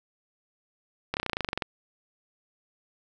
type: slowing click train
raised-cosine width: 0.3 ms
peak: -12 dBFS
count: 14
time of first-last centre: 1.14-1.622 s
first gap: 29 ms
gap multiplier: 1.04
effects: none